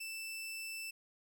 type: tone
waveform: sawtooth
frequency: 2653 Hz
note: E7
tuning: 10 cents sharp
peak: -38 dBFS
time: 0-0.91 s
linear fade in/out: 10 ms
effects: none